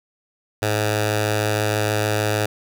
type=tone with notch filter; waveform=10% pulse; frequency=106.3 Hz; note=G#2; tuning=41 cents sharp; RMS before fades=-21 dBFS; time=0.62-2.46 s; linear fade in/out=5 ms; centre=240 Hz; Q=0.92; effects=none